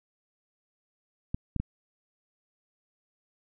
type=clicks; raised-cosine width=5 ms; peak=-17 dBFS; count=3; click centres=1.345 / 1.563 / 1.6 s; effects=none